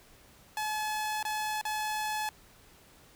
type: tone with dropouts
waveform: sawtooth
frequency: 856 Hz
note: A5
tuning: 48 cents flat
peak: -27 dBFS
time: 0.57-2.29 s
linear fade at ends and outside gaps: 1 ms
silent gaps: 1.228-1.251 / 1.613-1.652 s
effects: pink hiss -58 dBFS RMS until 3.15 s